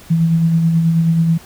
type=tone with tremolo; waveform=sine; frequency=164.81 Hz; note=E3; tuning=in tune; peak=-9 dBFS; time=0.1-1.38 s; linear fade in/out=10 ms; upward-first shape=sine; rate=9.3 Hz; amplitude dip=35%; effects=pink hiss -41 dBFS RMS until 1.45 s